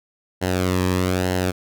sawtooth tone with flanger, 91.7 Hz, F#2, 15 cents flat, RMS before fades -21 dBFS, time 0.41-1.52 s, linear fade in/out 20 ms, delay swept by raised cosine 0.84 to 1.41 ms, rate 1.1 Hz, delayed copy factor -0.65, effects none

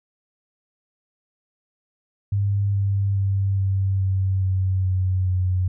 sine tone with pitch steps, 100.4 / 99.13 / 97.88 / 96.64 / 95.42 / 94.22 / 93.03 / 91.85 Hz, G2 / G2 / G2 / G2 / G2 / F#2 / F#2 / F#2, +42 / +20 / -2 / -24 / -46 / +32 / +10 / -12 cents, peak -18 dBFS, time 2.32-5.68 s, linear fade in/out 5 ms, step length 420 ms, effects none

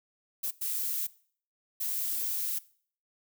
violet noise bursts at uneven times, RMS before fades -32 dBFS, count 3, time 0.43-0.51 / 0.61-1.07 / 1.8-2.59 s, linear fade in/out 10 ms, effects noise-tail reverb RT60 0.5 s tail -20 dB re dry

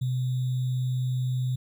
sine tone with sample-and-hold, 127.2 Hz, C3, 48 cents flat, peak -24 dBFS, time 0.01-1.56 s, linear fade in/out 10 ms, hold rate 3675 Hz, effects none

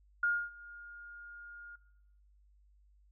sine tone with ADSR envelope, 1420 Hz, F6, 28 cents sharp, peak -26 dBFS, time 0.23-1.76 s, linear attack 4 ms, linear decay 260 ms, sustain -21 dB, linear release 8 ms, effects noise-tail reverb RT60 0.9 s tail -20 dB re dry + added 50 Hz sine -62 dBFS peak until 3.11 s

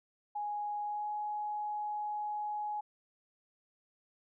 sine tone with pitch glide, 830.6 to 838.8 Hz, G#5 to G#5, 0 to +17 cents, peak -34 dBFS, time 0.35-2.81 s, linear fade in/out 10 ms, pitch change +17 cents, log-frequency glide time 0.83-1.08 s, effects none

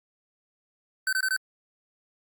square tone bursts, 1533 Hz, G6, 39 cents flat, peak -24 dBFS, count 4, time 1.07-1.365 s, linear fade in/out 2 ms, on 58 ms, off 21 ms, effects Opus 48 kbps

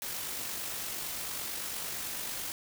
white noise with amplitude modulation, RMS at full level -36 dBFS, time 0.02-2.52 s, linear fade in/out 0 ms, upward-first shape sine, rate 48.9 Hz, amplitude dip 30%, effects none

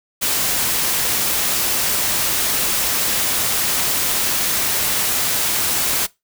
white noise, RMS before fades -19 dBFS, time 0.21-6.07 s, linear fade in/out 20 ms, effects noise-tail reverb RT60 0.2 s tail -21 dB re dry

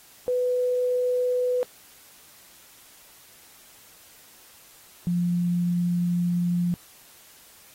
sine tone pair in turn, 497.6 / 175.12 Hz, B4 / F3, +13 / +5 cents, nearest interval octave + tritone, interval 1808 cents, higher first, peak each -21 dBFS, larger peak neither, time 0.28-1.63 / 5.07-6.74 s, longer second, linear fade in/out 0 ms, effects white hiss -52 dBFS RMS until 7.74 s + AAC 48 kbps

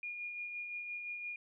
sine tone with tremolo, 2429 Hz, D#7, 42 cents flat, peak -38 dBFS, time 0.03-1.36 s, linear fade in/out 2 ms, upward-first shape sine, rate 5.8 Hz, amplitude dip 35%, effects none

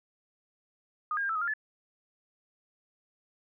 sine tone with pitch steps, 1231 / 1622 / 1600 / 1322 / 1256 / 1396 / 1728 Hz, D#6 / G#6 / G6 / E6 / D#6 / F6 / A6, -19 / -41 / +35 / +5 / +16 / -1 / -32 cents, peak -28 dBFS, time 1.11-1.537 s, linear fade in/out 2 ms, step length 61 ms, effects none

